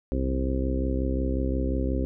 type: harmonic tone with a mistuned harmonic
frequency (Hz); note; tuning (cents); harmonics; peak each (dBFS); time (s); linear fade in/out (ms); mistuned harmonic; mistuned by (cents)
65.6; C2; +5; 1 / 2 / 3 / 4 / 5 / 6 / 7 / 8; -26 / -35 / -36 / -30 / -35 / -35 / -42 / -35; 0.12-2.05; 0; 1; -61
effects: none